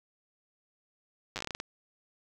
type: slowing click train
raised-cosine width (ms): 0.2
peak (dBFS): -18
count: 11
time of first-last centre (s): 1.36-1.601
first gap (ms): 8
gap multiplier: 1.23
effects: 10-bit